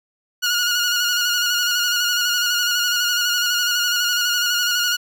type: tone with vibrato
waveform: 15% pulse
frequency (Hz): 1440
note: F#6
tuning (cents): -47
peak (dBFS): -11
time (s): 0.42-4.97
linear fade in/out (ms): 20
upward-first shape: square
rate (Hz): 12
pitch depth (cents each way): 29
effects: none